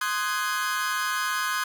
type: chord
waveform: 40% pulse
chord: Ab dominant seventh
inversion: first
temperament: equal with one note detuned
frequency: 1046.5 / 1244.5 / 1503.2 / 1661.2 Hz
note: C6 / Eb6 / Gb6 / Ab6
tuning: 0 / 0 / +27 / 0 cents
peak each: -30 dBFS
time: 0.01-1.64 s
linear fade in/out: 5 ms
effects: none